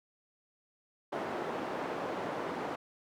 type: band-pass noise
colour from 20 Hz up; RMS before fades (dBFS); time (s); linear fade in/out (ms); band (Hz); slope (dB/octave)
white; -37; 1.12-2.76; 10; 230 to 800; 12
effects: none